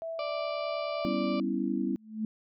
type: tone with tremolo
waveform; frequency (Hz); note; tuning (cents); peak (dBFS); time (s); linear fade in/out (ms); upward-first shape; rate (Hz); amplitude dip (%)
sine; 657; E5; -6; -33; 0.02-1.05; 0; triangle; 3.2; 25
type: harmonic tone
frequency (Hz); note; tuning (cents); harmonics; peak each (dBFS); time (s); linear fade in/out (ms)
587.3; D5; 0; 1 / 2 / 4 / 5 / 6 / 7 / 8 / 9; -34 / -38 / -43 / -48 / -52 / -52 / -48 / -58; 0.19-1.4; 2
type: chord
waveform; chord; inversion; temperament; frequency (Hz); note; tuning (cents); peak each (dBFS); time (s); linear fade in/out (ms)
sine; C# half-diminished seventh; second; equal; 196 / 246.9 / 277.2 / 329.6; G3 / B3 / C#4 / E4; 0 / 0 / 0 / 0; -33; 1.05-1.96; 0
type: tone with exponential growth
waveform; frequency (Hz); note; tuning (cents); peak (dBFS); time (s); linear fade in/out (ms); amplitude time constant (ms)
sine; 217.5; A3; -20; -26; 1.91-2.25; 2; 72
effects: none